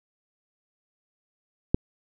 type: click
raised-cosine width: 3 ms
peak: -6 dBFS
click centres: 1.745 s
effects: none